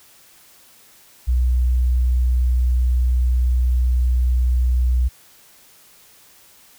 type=tone; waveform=sine; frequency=61.9 Hz; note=B1; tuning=5 cents sharp; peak=-14 dBFS; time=1.27-5.09 s; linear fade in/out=20 ms; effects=white hiss -50 dBFS RMS until 6.78 s